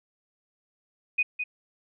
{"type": "tone with echo", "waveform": "sine", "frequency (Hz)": 2489, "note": "D#7", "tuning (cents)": 0, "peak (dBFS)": -20, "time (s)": [1.18, 1.23], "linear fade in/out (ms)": 10, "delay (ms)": 210, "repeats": 1, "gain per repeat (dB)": -7, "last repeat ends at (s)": 1.44, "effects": []}